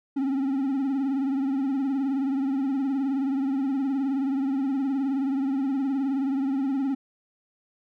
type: tone with vibrato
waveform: triangle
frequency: 271.2 Hz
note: C#4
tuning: 38 cents flat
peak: -21 dBFS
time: 0.16-6.95 s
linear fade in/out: 10 ms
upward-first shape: triangle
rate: 19 Hz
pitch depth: 93 cents each way
effects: none